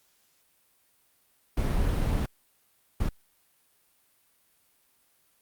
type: noise bursts at uneven times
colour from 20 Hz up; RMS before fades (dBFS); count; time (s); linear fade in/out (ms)
brown; -26; 2; 1.57-2.26 / 3-3.09; 5
effects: white hiss -67 dBFS RMS until 5.41 s + Opus 48 kbps